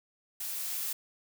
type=noise with level ramp; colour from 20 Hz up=blue; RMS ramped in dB=-37 to -34 dBFS; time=0.4-0.93 s; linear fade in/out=5 ms; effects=none